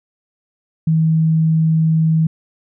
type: tone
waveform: sine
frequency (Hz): 160.2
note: E3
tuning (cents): -49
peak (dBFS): -11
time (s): 0.87-2.27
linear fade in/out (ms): 5
effects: none